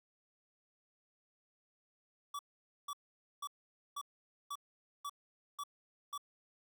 square tone bursts, 1147 Hz, D6, 41 cents flat, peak -40 dBFS, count 8, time 2.34-6.178 s, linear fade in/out 5 ms, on 51 ms, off 490 ms, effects none

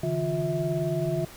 sine tone cluster, 142.2 / 161.2 / 354 / 651 Hz, C#3 / E3 / F4 / E5, +45 / -38 / +23 / -22 cents, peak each -30 dBFS, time 0.03-1.25 s, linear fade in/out 5 ms, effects pink hiss -46 dBFS RMS until 1.36 s

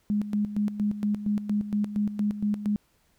sine tone with tremolo, 207.7 Hz, G#3, in tune, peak -22 dBFS, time 0.1-2.76 s, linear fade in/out 0 ms, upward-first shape square, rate 4.3 Hz, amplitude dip 70%, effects pink hiss -67 dBFS RMS until 3.18 s

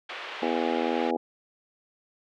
white band-pass noise, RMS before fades -38 dBFS, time 0.09-1.11 s, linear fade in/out 5 ms, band 420 to 3100 Hz, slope 24 dB/octave
harmonic tone, 82.3 Hz, E2, 2 cents flat, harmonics 3 / 4 / 5 / 6 / 7 / 8 / 9 / 10, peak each -31 / -31 / -32 / -31 / -38 / -38 / -36 / -32 dBFS, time 0.42-1.17 s, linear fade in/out 5 ms
effects none

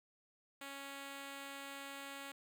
5% pulse tone, 277.2 Hz, C#4, in tune, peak -35 dBFS, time 0.61-2.32 s, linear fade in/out 5 ms, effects none

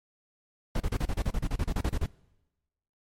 brown noise bursts, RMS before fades -27 dBFS, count 16, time 0.75-2.062 s, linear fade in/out 5 ms, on 52 ms, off 32 ms, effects noise-tail reverb RT60 1.0 s tail -22 dB re dry + MP3 64 kbps

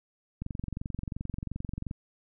click train, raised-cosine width 5 ms, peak -22 dBFS, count 35, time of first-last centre 0.42-1.911 s, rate 22.8 Hz, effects none

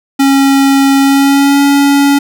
square tone with pitch glide, 274 to 281.4 Hz, C#4 to C#4, -20 to +26 cents, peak -6 dBFS, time 0.19-2.19 s, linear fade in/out 10 ms, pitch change +46 cents, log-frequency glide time 1-1.61 s, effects none

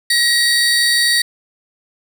30% pulse tone pair together, 1905 / 4566 Hz, A#6 / D8, +37 / -50 cents, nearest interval octave + minor third, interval 1513 cents, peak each -12 dBFS, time 0.1-1.22 s, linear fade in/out 5 ms, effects none

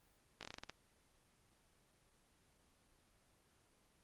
slowing click train, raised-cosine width 0.2 ms, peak -29 dBFS, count 9, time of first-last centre 0.41-0.696 s, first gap 18 ms, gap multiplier 1.19, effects pink hiss -73 dBFS RMS until 4.03 s + Opus 24 kbps

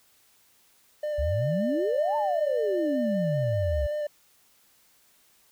triangle tone with vibrato, 596 Hz, D5, 25 cents sharp, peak -25 dBFS, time 1.03-4.07 s, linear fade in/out 5 ms, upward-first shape square, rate 5.2 Hz, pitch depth 14 cents each way
sine exponential two-way sweep, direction up then down, 64.2 to 915 to 64.2 Hz, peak -25 dBFS, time 1.18-3.87 s, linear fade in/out 10 ms, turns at 2.16 s
effects white hiss -62 dBFS RMS until 5.51 s

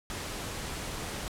pink noise, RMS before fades -37 dBFS, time 0.1-1.28 s, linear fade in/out 0 ms, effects low-pass 11000 Hz 12 dB/octave

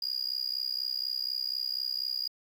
triangle tone with amplitude modulation, 4859 Hz, D#8, 42 cents flat, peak -25 dBFS, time 0.02-2.28 s, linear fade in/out 5 ms, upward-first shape sine, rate 64.1 Hz, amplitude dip 100%, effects 9-bit

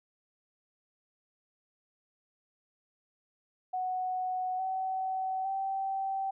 sine tone with pitch steps, 740 / 757.3 / 775 Hz, F#5 / F#5 / G5, 0 / +40 / -20 cents, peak -30 dBFS, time 3.73-6.31 s, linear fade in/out 10 ms, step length 860 ms, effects none

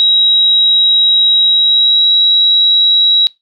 sine tone with pitch glide, 3839 to 3870 Hz, B7 to B7, -50 to -36 cents, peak -6 dBFS, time 0-3.27 s, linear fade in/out 0 ms, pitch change +14 cents, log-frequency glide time 1.45-2.09 s, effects noise-tail reverb RT60 0.2 s tail -22 dB re dry

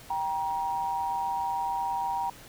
sine tone pair together, 784 / 947.5 Hz, G5 / A#5, 0 / +28 cents, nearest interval minor third, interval 328 cents, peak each -31 / -29 dBFS, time 0.1-2.3 s, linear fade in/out 5 ms, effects pink hiss -49 dBFS RMS until 2.48 s

